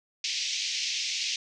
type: band-pass noise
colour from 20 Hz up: white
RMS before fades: -31 dBFS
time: 0.24-1.36 s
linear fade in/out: 2 ms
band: 2200 to 6200 Hz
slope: 48 dB/octave
effects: none